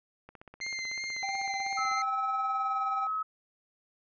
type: click train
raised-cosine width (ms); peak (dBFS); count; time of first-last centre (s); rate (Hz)
0.5; -33; 27; 0.29-1.915; 16
type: tone with vibrato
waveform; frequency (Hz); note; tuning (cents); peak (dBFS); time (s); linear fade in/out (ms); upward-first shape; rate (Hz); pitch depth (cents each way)
sawtooth; 2091; C7; -2; -30; 0.61-2.02; 2; triangle; 2.9; 25
type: tone with tremolo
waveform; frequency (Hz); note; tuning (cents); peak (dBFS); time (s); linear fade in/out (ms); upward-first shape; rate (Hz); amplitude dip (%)
triangle; 784; G5; 0; -29; 1.23-3.07; 2; sine; 19; 55
type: tone with pitch glide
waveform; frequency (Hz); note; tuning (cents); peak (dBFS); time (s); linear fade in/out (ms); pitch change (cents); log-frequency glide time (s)
sine; 1300 to 1282.1; E6 to E6; -24 to -48; -29; 1.77-3.23; 10; -24; 1.9-2.83
effects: resampled to 16000 Hz